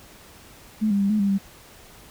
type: tone with pitch steps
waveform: sine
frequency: 215.9 / 200.6 / 198.2 / 213.4 / 199.3 / 196.2 Hz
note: A3 / G3 / G3 / G#3 / G3 / G3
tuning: -33 / +40 / +19 / +47 / +29 / +2 cents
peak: -18 dBFS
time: 0.81-1.386 s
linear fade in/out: 20 ms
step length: 96 ms
effects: pink hiss -48 dBFS RMS until 2.1 s